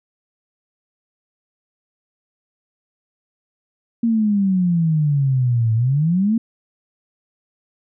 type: exponential two-way sweep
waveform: sine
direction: down then up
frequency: 234.6 to 110 to 234.6 Hz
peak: -14 dBFS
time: 4.03-6.38 s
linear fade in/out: 5 ms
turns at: 5.74 s
effects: none